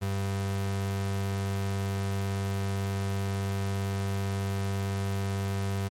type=tone; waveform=35% pulse; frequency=98 Hz; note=G2; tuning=in tune; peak=-26 dBFS; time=0.01-5.89 s; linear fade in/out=20 ms; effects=MP3 64 kbps